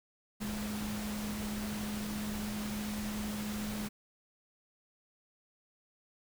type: tone in noise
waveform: sine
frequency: 210.4 Hz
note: G#3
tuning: 23 cents sharp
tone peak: -36 dBFS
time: 0.4-3.89 s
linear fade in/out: 20 ms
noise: pink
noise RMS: -42 dBFS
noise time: 0.4-3.89 s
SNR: +3 dB
effects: none